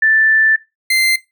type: tone pair in turn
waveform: sine / 30% pulse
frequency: 1764 / 2081 Hz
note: A6 / C7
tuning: +4 / -10 cents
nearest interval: minor third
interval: 286 cents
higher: second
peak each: -9 dBFS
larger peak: neither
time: 0.02-0.56 / 0.9-1.16 s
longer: first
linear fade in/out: 5 ms
effects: noise-tail reverb RT60 0.2 s tail -17 dB re dry